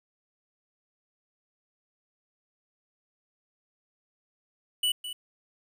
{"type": "tone with echo", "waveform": "square", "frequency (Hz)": 2960, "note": "F#7", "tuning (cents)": 0, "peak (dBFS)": -24, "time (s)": [4.83, 4.92], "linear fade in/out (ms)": 5, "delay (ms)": 210, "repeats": 1, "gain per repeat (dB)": -11, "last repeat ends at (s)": 5.13, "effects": ["10-bit"]}